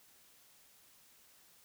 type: silence
effects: white hiss -64 dBFS RMS until 1.64 s